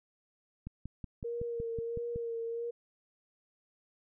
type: click train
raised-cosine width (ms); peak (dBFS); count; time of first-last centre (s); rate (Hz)
5; -28; 9; 0.67-2.16; 5.37
type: tone with vibrato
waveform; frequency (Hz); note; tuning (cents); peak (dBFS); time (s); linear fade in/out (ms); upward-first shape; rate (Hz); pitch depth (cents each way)
sine; 466.2; A#4; 0; -34; 1.24-2.71; 10; sine; 1.5; 28
effects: none